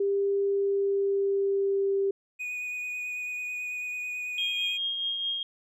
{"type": "tone with pitch glide", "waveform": "sine", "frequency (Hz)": [398, 393.4], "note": ["G4", "G4"], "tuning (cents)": [26, 6], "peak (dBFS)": -23, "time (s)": [0, 2.11], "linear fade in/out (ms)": 5, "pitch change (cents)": -20, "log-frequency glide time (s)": [0.42, 1.99]}
{"type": "tone with vibrato", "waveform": "triangle", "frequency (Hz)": 2475, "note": "D#7", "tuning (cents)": -10, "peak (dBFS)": -30, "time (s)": [2.39, 4.78], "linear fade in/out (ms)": 20, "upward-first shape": "sine", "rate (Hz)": 9.1, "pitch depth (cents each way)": 13}
{"type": "tone with tremolo", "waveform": "sine", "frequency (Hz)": 3241, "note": "G#7", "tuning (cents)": -43, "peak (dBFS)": -26, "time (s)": [4.38, 5.43], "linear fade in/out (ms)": 2, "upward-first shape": "triangle", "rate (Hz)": 4.7, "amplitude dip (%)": 40}
{"effects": []}